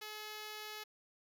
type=tone; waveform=5% pulse; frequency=426.2 Hz; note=G#4; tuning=45 cents sharp; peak=-33 dBFS; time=0.01-0.84 s; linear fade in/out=10 ms; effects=none